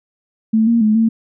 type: tone with pitch steps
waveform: sine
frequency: 220.9 / 232.5 / 214.7 / 225.2 Hz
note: A3 / A#3 / A3 / A3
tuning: +7 / -4 / -42 / +40 cents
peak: -10 dBFS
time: 0.53-1.09 s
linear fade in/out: 10 ms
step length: 140 ms
effects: none